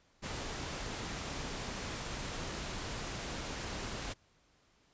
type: noise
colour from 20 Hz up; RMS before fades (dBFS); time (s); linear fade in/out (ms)
pink; -40; 0.22-4.14; 20
effects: pink hiss -69 dBFS RMS until 4.93 s + resampled to 16000 Hz